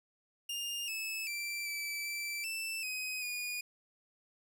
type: tone with pitch steps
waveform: sawtooth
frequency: 2814 / 2608 / 2346 / 2316 / 2332 / 2657 / 2516 / 2452 Hz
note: F7 / E7 / D7 / D7 / D7 / E7 / D#7 / D#7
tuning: +12 / -19 / -2 / -25 / -13 / +13 / +19 / -26 cents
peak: -33 dBFS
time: 0.49-3.61 s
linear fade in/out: 5 ms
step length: 390 ms
effects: none